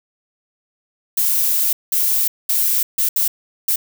violet noise bursts at uneven times, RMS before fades -17 dBFS, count 6, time 1.17-1.73 / 1.92-2.28 / 2.49-2.83 / 2.98-3.09 / 3.16-3.28 / 3.68-3.76 s, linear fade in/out 5 ms, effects none

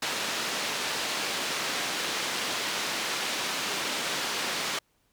white band-pass noise, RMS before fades -31 dBFS, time 0.02-4.79 s, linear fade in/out 5 ms, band 200 to 4500 Hz, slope 12 dB/octave, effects pink hiss -70 dBFS RMS until 5.12 s

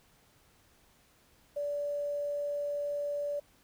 sine tone with quantisation, 579 Hz, D5, 25 cents flat, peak -31 dBFS, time 1.56-3.4 s, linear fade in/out 10 ms, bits 10, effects pink hiss -65 dBFS RMS until 3.63 s

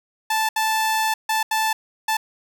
sawtooth tone bursts at uneven times, 878 Hz, A5, 4 cents flat, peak -15 dBFS, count 5, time 0.3-0.49 / 0.56-1.14 / 1.29-1.43 / 1.51-1.73 / 2.08-2.17 s, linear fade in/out 5 ms, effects none

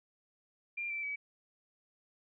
sine tone with pitch steps, 2389 / 2334 / 2281 Hz, D7 / D7 / C#7, +29 / -11 / +49 cents, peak -35 dBFS, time 0.77-1.16 s, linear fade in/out 10 ms, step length 130 ms, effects none

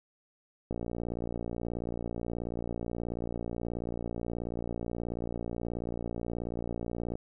click train, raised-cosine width 2 ms, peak -22 dBFS, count 378, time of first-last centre 0.71-7.154 s, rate 58.5 Hz, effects none

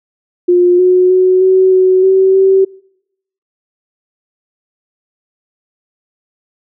sine tone with pitch steps, 355.2 / 365.3 / 370.3 / 375.9 / 372.8 / 381 / 384.2 Hz, F4 / F#4 / F#4 / F#4 / F#4 / G4 / G4, +29 / -22 / +1 / +27 / +13 / -49 / -35 cents, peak -5 dBFS, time 0.48-2.65 s, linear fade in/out 10 ms, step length 310 ms, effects noise-tail reverb RT60 0.8 s tail -25 dB re dry

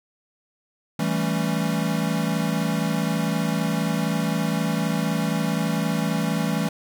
square chord, A dominant seventh, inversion second, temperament equal, 164.81 / 196 / 220 / 277.2 Hz, E3 / G3 / A3 / C#4, 0 / 0 / 0 / 0 cents, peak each -26 / -28 / -28 / -31 dBFS, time 0.99-6.69 s, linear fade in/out 5 ms, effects none

